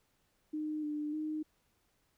sine tone with pitch steps, 306.1 / 298.8 / 308.4 Hz, D#4 / D4 / D#4, -28 / +30 / -15 cents, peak -34 dBFS, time 0.53-1.43 s, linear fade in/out 10 ms, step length 300 ms, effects pink hiss -75 dBFS RMS until 2.17 s

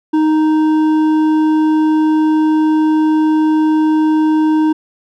sine tone with hard clipping, 311.1 Hz, D#4, in tune, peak -11 dBFS, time 0.13-4.73 s, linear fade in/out 10 ms, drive 7 dB, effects none

